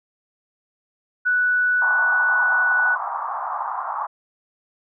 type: tone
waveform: sine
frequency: 1480 Hz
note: F#6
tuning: in tune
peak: -16 dBFS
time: 1.25-2.96 s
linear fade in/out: 20 ms
type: band-pass noise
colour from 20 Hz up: white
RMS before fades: -27 dBFS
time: 1.81-4.07 s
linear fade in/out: 10 ms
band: 760 to 1200 Hz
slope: 48 dB/octave
effects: none